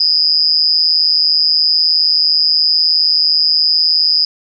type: tone with amplitude modulation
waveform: sine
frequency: 4978 Hz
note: D#8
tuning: in tune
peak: -5 dBFS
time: 0-4.25 s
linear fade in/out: 5 ms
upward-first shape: sine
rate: 159 Hz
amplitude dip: 100%
effects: none